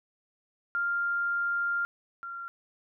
sine tone pair in turn, 1396.9 / 1380.9 Hz, F6 / F6, 0 / -20 cents, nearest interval unison, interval 20 cents, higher first, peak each -26 / -36 dBFS, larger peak first, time 0.75-1.85 / 2.23-2.48 s, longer first, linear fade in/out 0 ms, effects none

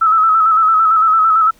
sine tone with vibrato, 1300 Hz, E6, 24 cents flat, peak -8 dBFS, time 0.01-1.51 s, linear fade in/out 10 ms, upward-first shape square, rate 8.9 Hz, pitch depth 37 cents each way, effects pink hiss -51 dBFS RMS until 1.59 s

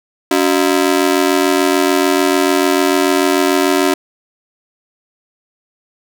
sawtooth ring-modulated tone, 328.5 Hz, E4, 6 cents flat, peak -4 dBFS, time 0.31-3.94 s, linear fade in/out 2 ms, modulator 43.4 Hz, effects none

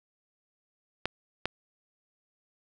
clicks, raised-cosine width 0.3 ms, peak -12 dBFS, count 2, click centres 1.056 / 1.456 s, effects none

